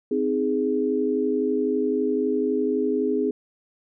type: chord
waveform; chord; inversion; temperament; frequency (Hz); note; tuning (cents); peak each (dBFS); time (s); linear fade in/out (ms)
sine; Ab major; first; just; 259.6 / 311.5 / 415.3; C4 / Eb4 / Ab4; -13 / +2 / 0; -25 / -27 / -23; 0.11-3.31; 5
effects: none